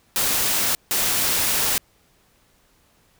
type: noise bursts at uneven times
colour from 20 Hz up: white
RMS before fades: -21 dBFS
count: 2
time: 0.16-0.75 / 0.91-1.78 s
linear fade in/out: 0 ms
effects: pink hiss -60 dBFS RMS until 3.19 s